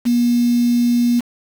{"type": "tone with quantisation", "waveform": "sine", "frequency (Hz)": 240, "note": "B3", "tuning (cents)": -49, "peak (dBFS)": -12, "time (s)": [0.05, 1.21], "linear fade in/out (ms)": 20, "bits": 5, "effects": []}